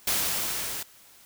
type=noise with level ramp; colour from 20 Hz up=white; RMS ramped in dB=-25 to -34 dBFS; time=0.07-0.83 s; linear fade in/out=5 ms; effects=white hiss -54 dBFS RMS until 1.25 s